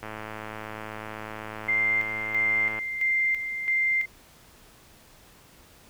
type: click train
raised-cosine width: 0.5 ms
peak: -21 dBFS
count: 299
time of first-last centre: 0.03-2.789 s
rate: 108 Hz
type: tone with tremolo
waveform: sine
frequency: 2093 Hz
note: C7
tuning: in tune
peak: -21 dBFS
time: 1.68-4.06 s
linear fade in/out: 10 ms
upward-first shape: square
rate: 1.5 Hz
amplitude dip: 60%
effects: pink hiss -54 dBFS RMS until 5.89 s